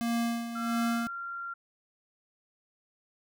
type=tone with tremolo; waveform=square; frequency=233.5 Hz; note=A#3; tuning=3 cents sharp; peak=-27 dBFS; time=0.01-1.07 s; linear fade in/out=0 ms; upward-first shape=sine; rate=1.5 Hz; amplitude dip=65%
type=tone with pitch glide; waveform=sine; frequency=1361 to 1381.6 Hz; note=F6 to F6; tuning=-45 to -19 cents; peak=-35 dBFS; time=0.55-1.54 s; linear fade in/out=10 ms; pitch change=+26 cents; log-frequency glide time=0.79-1 s
effects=none